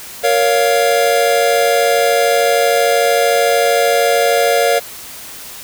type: chord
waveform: square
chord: Bb minor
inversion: none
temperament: just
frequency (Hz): 466.2 / 559.4 / 699.2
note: Bb4 / Db5 / F5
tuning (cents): 0 / +16 / +2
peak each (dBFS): -16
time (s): 0.23-4.8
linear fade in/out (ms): 20
effects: white hiss -32 dBFS RMS until 5.63 s